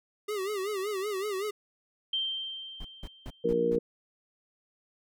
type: tone with vibrato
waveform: square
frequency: 399.9 Hz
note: G4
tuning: 35 cents sharp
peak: -31 dBFS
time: 0.28-1.51 s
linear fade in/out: 10 ms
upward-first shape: sine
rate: 5.3 Hz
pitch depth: 120 cents each way
type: tone with exponential decay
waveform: sine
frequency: 3142 Hz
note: G7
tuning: 3 cents sharp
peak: -26 dBFS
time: 2.13-3.7 s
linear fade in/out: 5 ms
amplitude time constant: 340 ms
type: noise bursts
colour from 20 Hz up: brown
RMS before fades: -39 dBFS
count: 5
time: 2.8-3.76 s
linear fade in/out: 5 ms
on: 48 ms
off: 180 ms
type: harmonic tone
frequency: 58.6 Hz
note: A#1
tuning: 10 cents sharp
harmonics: 3 / 4 / 5 / 6 / 7 / 8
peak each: -36 / -36 / -36 / -35 / -37 / -25 dBFS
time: 3.44-3.79 s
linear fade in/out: 10 ms
effects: none